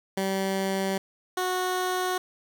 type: tone pair in turn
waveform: 15% pulse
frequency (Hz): 192.9 / 367.2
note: G3 / F#4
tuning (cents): -28 / -13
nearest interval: major seventh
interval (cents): 1115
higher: second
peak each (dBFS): -19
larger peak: neither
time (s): 0.17-0.98 / 1.37-2.18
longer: neither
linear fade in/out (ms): 5
effects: none